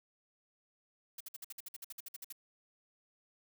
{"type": "noise bursts", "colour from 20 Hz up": "blue", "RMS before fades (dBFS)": -45, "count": 15, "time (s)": [1.18, 2.325], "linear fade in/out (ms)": 5, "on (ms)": 25, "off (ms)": 55, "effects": []}